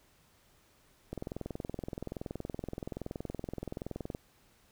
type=click train; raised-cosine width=2 ms; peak=-24 dBFS; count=65; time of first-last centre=1.13-4.149 s; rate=21.2 Hz; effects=pink hiss -66 dBFS RMS until 4.71 s